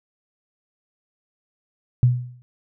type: tone with exponential decay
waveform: sine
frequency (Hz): 123.5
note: B2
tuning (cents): 0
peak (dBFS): -9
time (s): 2.03-2.42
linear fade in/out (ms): 0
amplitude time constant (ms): 84
effects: none